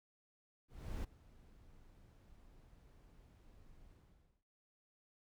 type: noise with ADSR envelope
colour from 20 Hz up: brown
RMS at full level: -41 dBFS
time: 0.68-4.44 s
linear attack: 360 ms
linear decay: 10 ms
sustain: -21 dB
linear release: 530 ms
effects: none